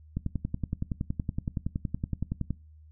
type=click train; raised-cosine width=5 ms; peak=-17 dBFS; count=26; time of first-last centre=0.17-2.506 s; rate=10.7 Hz; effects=noise-tail reverb RT60 0.3 s tail -22 dB re dry + added 77 Hz sine -50 dBFS peak until 2.91 s